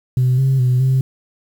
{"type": "tone with pitch steps", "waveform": "sine", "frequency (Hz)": [127.1, 133.7, 125.9, 131.6], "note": ["C3", "C3", "B2", "C3"], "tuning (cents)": [-50, 38, 34, 10], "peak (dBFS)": -10, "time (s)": [0.17, 1.01], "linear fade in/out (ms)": 2, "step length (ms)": 210, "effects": ["tanh soft clip ceiling -9 dBFS", "7-bit"]}